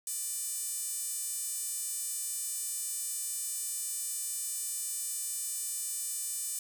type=tone with high-pass filter; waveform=sawtooth; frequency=597 Hz; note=D5; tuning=28 cents sharp; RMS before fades=-36 dBFS; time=0.07-6.59 s; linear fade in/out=2 ms; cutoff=8300 Hz; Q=2.9; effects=none

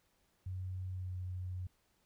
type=tone with pitch glide; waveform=sine; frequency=92.7 to 91.32 Hz; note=F#2 to F#2; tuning=+4 to -22 cents; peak=-38 dBFS; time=0.46-1.67 s; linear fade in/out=5 ms; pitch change=-26 cents; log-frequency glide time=0.9-1.14 s; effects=pink hiss -75 dBFS RMS until 2.05 s

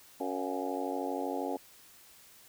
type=harmonic tone with a mistuned harmonic; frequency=92.8 Hz; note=F#2; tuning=6 cents sharp; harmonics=3 / 4 / 5 / 6 / 7 / 8 / 9; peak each=-37 / -40 / -39 / -41 / -42 / -41 / -40 dBFS; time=0.2-1.57 s; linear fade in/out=5 ms; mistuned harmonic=7; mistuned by=+69 cents; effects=white hiss -57 dBFS RMS until 2.48 s

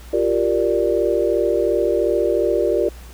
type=chord; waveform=sine; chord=G minor seventh; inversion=third; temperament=equal; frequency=349.2 / 392 / 466.2 / 587.3 Hz; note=F4 / G4 / Bb4 / D5; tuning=0 / 0 / 0 / 0 cents; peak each=-21 dBFS; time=0.13-2.89 s; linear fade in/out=5 ms; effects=added 60 Hz sine -36 dBFS peak until 3.13 s + pink hiss -45 dBFS RMS until 3.13 s

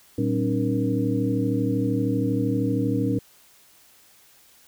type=tone cluster; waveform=sine; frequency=114.5 / 190.7 / 269.1 / 301.9 / 472.6 Hz; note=A#2 / G3 / C4 / D4 / A#4; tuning=-31 / -47 / +49 / +48 / +24 cents; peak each=-26 / -29 / -25 / -27 / -30 dBFS; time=0.18-3.19 s; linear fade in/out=5 ms; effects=white hiss -55 dBFS RMS until 4.67 s

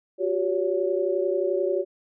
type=tone cluster; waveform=sine; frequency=360.5 / 391.9 / 564 Hz; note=F#4 / G4 / C#5; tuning=-45 / 0 / +30 cents; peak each=-26 dBFS; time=0.18-1.85 s; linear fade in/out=50 ms; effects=none

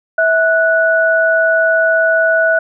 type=tone pair together; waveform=sine; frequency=651.4 / 1475 Hz; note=E5 / F#6; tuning=-21 / -6 cents; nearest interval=octave + major second; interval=1415 cents; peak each=-12 dBFS; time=0.18-2.59 s; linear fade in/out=5 ms; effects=none

